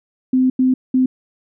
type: tone bursts at uneven times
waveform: sine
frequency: 257.5 Hz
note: C4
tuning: 28 cents flat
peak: -11 dBFS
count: 3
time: 0.33-0.5 / 0.59-0.74 / 0.94-1.06 s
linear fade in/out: 5 ms
effects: none